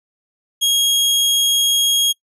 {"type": "tone", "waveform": "sawtooth", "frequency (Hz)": 3278, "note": "G#7", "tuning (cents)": -23, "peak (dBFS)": -10, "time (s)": [0.61, 2.13], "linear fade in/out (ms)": 20, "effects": ["noise-tail reverb RT60 0.1 s tail -25 dB re dry", "resampled to 32000 Hz"]}